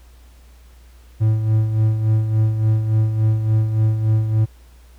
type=tone with tremolo; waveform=triangle; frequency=109.4 Hz; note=A2; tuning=9 cents flat; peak=-10 dBFS; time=1.2-4.46 s; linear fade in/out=20 ms; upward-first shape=sine; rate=3.5 Hz; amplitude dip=55%; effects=added 60 Hz sine -43 dBFS peak until 4.98 s + pink hiss -55 dBFS RMS until 4.98 s